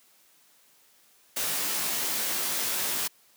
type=noise with comb filter; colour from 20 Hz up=white; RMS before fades=-29 dBFS; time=1.36-3.08 s; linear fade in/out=10 ms; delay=17 ms; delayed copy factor=-0.85; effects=white hiss -61 dBFS RMS until 3.36 s + high-pass 150 Hz 12 dB/octave